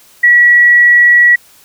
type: tone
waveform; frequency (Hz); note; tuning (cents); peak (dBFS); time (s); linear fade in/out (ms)
sine; 1931; B6; -39; -3; 0.23-1.36; 10
effects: white hiss -44 dBFS RMS until 1.64 s